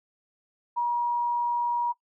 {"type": "tone", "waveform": "sine", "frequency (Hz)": 956, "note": "A#5", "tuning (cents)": 43, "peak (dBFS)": -23, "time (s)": [0.76, 1.93], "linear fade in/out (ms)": 20, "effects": ["noise-tail reverb RT60 0.1 s tail -21 dB re dry"]}